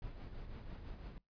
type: noise with tremolo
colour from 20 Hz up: brown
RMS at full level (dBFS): -45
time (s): 0.02-1.18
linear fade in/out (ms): 2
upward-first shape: triangle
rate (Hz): 6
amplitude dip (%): 55
effects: noise-tail reverb RT60 0.2 s tail -23 dB re dry + resampled to 11025 Hz